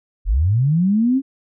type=linear sweep; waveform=sine; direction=up; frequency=37.76 to 277.2 Hz; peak=-13 dBFS; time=0.25-1.22 s; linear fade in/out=50 ms; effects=none